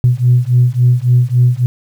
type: beating tone pair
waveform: sine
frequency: 121.7 / 125.3 Hz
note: B2 / B2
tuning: -25 / +25 cents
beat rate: 3.6 Hz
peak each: -10 dBFS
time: 0.04-1.66 s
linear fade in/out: 0 ms
effects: tanh soft clip ceiling -1 dBFS + 7-bit